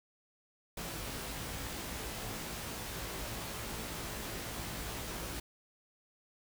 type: noise with comb filter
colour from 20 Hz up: pink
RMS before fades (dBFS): -41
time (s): 0.77-5.4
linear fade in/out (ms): 5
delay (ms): 18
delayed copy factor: +0.6
effects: none